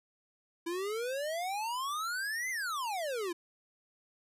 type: exponential two-way sweep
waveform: square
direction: up then down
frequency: 329.9 to 2100 to 329.9 Hz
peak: -34 dBFS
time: 0.66-3.33 s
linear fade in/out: 10 ms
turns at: 2.5 s
effects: resampled to 32000 Hz